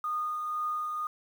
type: tone with tremolo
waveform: sine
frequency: 1228 Hz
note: D#6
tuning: 23 cents flat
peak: -28 dBFS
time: 0.04-1.07 s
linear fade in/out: 2 ms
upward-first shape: triangle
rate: 2 Hz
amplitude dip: 35%
effects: 9-bit